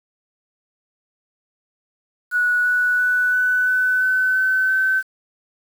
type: tone with pitch steps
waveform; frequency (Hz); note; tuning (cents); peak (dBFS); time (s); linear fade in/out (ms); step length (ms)
sine; 1467 / 1476.4 / 1485.8 / 1495.2 / 1504.8 / 1514.4 / 1524 / 1533.7; F#6 / F#6 / F#6 / F#6 / F#6 / F#6 / G6 / G6; -15 / -4 / +7 / +18 / +29 / +40 / -49 / -38; -15; 2.31-5.03; 50; 340
effects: 7-bit